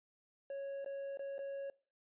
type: tone with dropouts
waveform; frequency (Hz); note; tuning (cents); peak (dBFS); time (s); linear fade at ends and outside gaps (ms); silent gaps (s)
triangle; 553; C#5; -4; -38; 0.5-1.7; 2; 0.846-0.86 / 1.173-1.193 / 1.382-1.39
effects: noise-tail reverb RT60 0.4 s tail -22 dB re dry + resampled to 8000 Hz